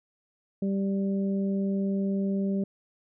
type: harmonic tone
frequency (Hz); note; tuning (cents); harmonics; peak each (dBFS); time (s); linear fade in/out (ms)
196; G3; 0; 1 / 2 / 3; -25 / -34 / -39; 0.62-2.64; 5
effects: none